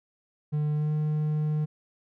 triangle tone with pitch glide, 150 to 152.27 Hz, D3 to D#3, +37 to -37 cents, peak -22 dBFS, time 0.52-1.66 s, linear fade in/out 20 ms, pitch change +26 cents, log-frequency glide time 0.75-0.91 s, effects none

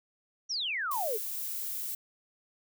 sine exponential sweep, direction down, 6040 to 401.2 Hz, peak -30 dBFS, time 0.49-1.18 s, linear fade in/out 20 ms
violet noise, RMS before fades -36 dBFS, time 0.91-1.95 s, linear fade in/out 5 ms
effects none

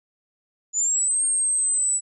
sine linear two-way sweep, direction up then down, 6910 to 8570 to 7870 Hz, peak -19 dBFS, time 0.73-2.01 s, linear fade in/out 50 ms, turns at 1.24 s, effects none

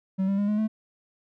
triangle tone with pitch steps, 190.6 / 196.98 / 203.6 / 210.4 / 217.4 Hz, G3 / G3 / G#3 / G#3 / A3, -48 / +9 / -34 / +23 / -21 cents, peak -20 dBFS, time 0.18-0.68 s, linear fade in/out 20 ms, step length 100 ms, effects none

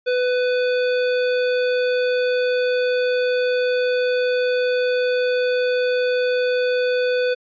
square tone, 498.6 Hz, B4, 16 cents sharp, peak -18 dBFS, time 0.06-7.35 s, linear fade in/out 20 ms, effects resampled to 11025 Hz

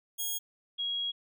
5% pulse / sine tone pair in turn, 3300 / 3300 Hz, G#7 / G#7, -12 / -12 cents, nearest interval unison, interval 0 cents, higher neither, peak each -23 / -30 dBFS, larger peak first, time 0.18-0.39 / 0.78-1.12 s, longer second, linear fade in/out 20 ms, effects none

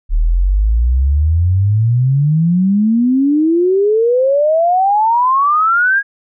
sine exponential sweep, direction up, 36.71 to 1658 Hz, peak -9 dBFS, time 0.09-6.03 s, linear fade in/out 50 ms, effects none

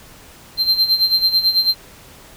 triangle tone with tremolo, 4142 Hz, C8, 18 cents flat, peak -9 dBFS, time 0.57-1.75 s, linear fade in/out 50 ms, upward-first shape sine, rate 9.1 Hz, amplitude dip 75%, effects pink hiss -43 dBFS RMS until 2.36 s

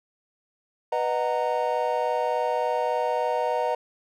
triangle chord, B major seventh, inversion none, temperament just, 493.9 / 617.4 / 740.8 / 926 Hz, B4 / D#5 / F#5 / A#5, 0 / -14 / +2 / -12 cents, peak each -26 / -26 / -28 / -26 dBFS, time 0.92-3.75 s, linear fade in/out 5 ms, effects none

